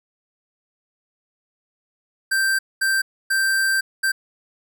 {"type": "tone bursts at uneven times", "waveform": "square", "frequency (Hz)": 1568, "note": "G6", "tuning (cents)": 0, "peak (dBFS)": -18, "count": 4, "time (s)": [[2.31, 2.59], [2.81, 3.02], [3.3, 3.81], [4.03, 4.12]], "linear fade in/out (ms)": 10, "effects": []}